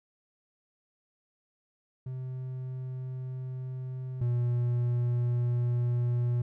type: tone pair in turn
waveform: triangle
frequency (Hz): 128.8 / 121.06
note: C3 / B2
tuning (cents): -27 / -34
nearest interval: minor second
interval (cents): 107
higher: first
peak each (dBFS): -32 / -23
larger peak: second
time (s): 2.06-4.21 / 4.21-6.42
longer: second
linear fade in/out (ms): 5
effects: none